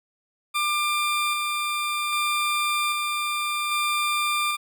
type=tone with tremolo; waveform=20% pulse; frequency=1193 Hz; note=D6; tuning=27 cents sharp; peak=-17 dBFS; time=0.54-4.57 s; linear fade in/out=20 ms; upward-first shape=square; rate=0.63 Hz; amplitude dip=25%; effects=none